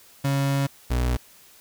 35% pulse tone pair in turn, 138.59 / 61.47 Hz, C#3 / B1, 0 / -7 cents, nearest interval octave + major second, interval 1407 cents, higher first, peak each -19 dBFS, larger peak neither, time 0.24-0.67 / 0.9-1.17 s, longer first, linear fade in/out 10 ms, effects white hiss -52 dBFS RMS until 1.6 s

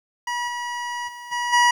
25% pulse tone with level steps, 966 Hz, B5, 39 cents flat, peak -20 / -23 / -31 / -19 / -10 dBFS, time 0.27-1.71 s, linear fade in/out 5 ms, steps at 0.47 / 1.07 / 1.31 / 1.52 s, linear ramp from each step 20 ms, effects low-pass 7000 Hz 12 dB/octave + 8-bit

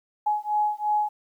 sine beating tone pair, 840 / 842.9 Hz, G#5 / G#5, +19 / +25 cents, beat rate 2.9 Hz, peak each -25 dBFS, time 0.26-1.09 s, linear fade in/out 10 ms, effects 10-bit

